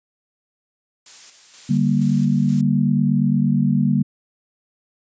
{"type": "noise with tremolo", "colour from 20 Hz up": "blue", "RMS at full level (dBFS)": -37, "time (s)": [1.06, 2.61], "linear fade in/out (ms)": 2, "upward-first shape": "square", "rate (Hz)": 2.1, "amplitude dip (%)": 45}
{"type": "chord", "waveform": "sine", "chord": "G minor", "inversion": "second", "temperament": "just", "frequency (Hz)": [147, 196, 235.2], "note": ["D3", "G3", "Bb3"], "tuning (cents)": [2, 0, 16], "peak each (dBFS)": -19, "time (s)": [1.69, 4.03], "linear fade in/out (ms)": 10}
{"effects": ["resampled to 16000 Hz"]}